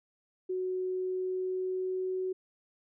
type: tone with pitch glide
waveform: sine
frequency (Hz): 370 to 372.8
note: F#4 to F#4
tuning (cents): 0 to +13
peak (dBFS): -30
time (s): 0.49-2.33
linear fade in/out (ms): 10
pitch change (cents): +13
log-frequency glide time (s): 0.84-2.19
effects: none